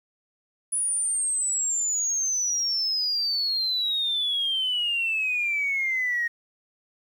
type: exponential sweep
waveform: sine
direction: down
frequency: 9956 to 1864.7 Hz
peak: -22 dBFS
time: 0.72-6.28 s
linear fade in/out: 10 ms
effects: tanh soft clip ceiling -18 dBFS + 9-bit